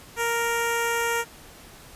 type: tone with notch filter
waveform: 10% pulse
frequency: 466.2 Hz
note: A#4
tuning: in tune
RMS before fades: -25 dBFS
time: 0.16-1.25 s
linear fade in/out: 50 ms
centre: 3900 Hz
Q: 1.6
effects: pink hiss -47 dBFS RMS until 1.95 s + resampled to 32000 Hz